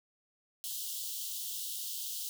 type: high-pass noise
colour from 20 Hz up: white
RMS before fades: -39 dBFS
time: 0.64-2.29 s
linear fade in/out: 0 ms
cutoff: 2900 Hz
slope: 96 dB/octave
effects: none